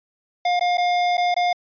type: tone with dropouts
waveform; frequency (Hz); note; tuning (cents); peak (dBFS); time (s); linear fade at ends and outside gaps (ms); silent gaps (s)
square; 710; F5; +28; -18; 0.45-1.53; 5; 0.595-0.609 / 0.773-0.78 / 1.171-1.178 / 1.343-1.364
effects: resampled to 11025 Hz